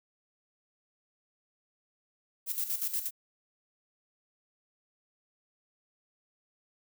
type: noise with tremolo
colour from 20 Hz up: violet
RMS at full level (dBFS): -31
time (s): 2.46-3.11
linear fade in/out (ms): 50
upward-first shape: square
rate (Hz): 8.4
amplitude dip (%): 65
effects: none